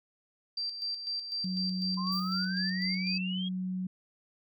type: tone with tremolo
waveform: sine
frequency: 4699 Hz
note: D8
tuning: in tune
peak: -31 dBFS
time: 0.57-3.18 s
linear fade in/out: 5 ms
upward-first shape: square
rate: 4 Hz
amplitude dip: 55%
type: tone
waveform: sine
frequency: 185 Hz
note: F#3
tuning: in tune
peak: -31 dBFS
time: 1.44-3.87 s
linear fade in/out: 5 ms
type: exponential sweep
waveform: sine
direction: up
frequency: 1016 to 3322 Hz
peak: -36 dBFS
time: 1.97-3.49 s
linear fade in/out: 10 ms
type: noise with exponential decay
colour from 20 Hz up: violet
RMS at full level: -47 dBFS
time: 2.12-2.68 s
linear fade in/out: 1 ms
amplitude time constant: 120 ms
effects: none